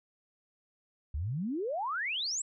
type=exponential sweep; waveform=sine; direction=up; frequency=65.7 to 8000 Hz; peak=-31 dBFS; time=1.14-2.42 s; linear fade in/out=5 ms; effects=none